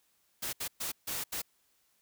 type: noise bursts at uneven times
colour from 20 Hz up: white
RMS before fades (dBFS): -36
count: 5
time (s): 0.42-0.53 / 0.6-0.68 / 0.8-0.92 / 1.07-1.24 / 1.32-1.42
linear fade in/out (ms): 10
effects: white hiss -72 dBFS RMS until 2.01 s